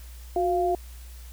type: tone pair together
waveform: sine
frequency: 363.3 / 694.6 Hz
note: F#4 / F5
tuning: -32 / -10 cents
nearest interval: major seventh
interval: 1122 cents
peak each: -24 dBFS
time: 0.36-0.75 s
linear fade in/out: 2 ms
effects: added 60 Hz sine -40 dBFS peak until 1.32 s + white hiss -52 dBFS RMS until 1.32 s

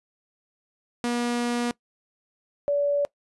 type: tone pair in turn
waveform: sawtooth / sine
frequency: 240.1 / 573.9 Hz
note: B3 / D5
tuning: -49 / -40 cents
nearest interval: octave + minor third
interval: 1509 cents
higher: second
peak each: -20 dBFS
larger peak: neither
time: 1.04-1.71 / 2.68-3.05 s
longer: first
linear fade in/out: 0 ms
effects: noise-tail reverb RT60 0.1 s tail -21 dB re dry + resampled to 24000 Hz

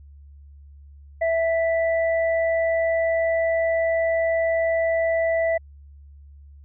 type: tone pair together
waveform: sine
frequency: 659.3 / 1975.7 Hz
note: E5 / B6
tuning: 0 / 0 cents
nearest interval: octave + perfect fifth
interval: 1900 cents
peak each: -19 / -28 dBFS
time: 1.21-5.58 s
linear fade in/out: 10 ms
effects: added 71 Hz sine -43 dBFS peak until 6.64 s

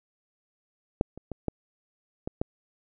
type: clicks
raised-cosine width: 2 ms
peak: -8 / -28 / -21 / -14 / -18 / -13 dBFS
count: 6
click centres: 1.011 / 1.176 / 1.317 / 1.483 / 2.275 / 2.415 s
effects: none

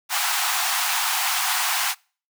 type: high-pass noise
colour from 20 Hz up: pink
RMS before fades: -23 dBFS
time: 0.09-1.95 s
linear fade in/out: 50 ms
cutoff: 720 Hz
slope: 96 dB/octave
effects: noise-tail reverb RT60 0.4 s tail -26 dB re dry

